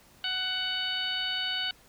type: harmonic tone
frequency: 745 Hz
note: F#5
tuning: 12 cents sharp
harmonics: 1 / 2 / 3 / 4 / 5 / 6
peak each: -43 / -35 / -41 / -31 / -37 / -38 dBFS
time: 0.24-1.71 s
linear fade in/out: 2 ms
effects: pink hiss -58 dBFS RMS until 1.88 s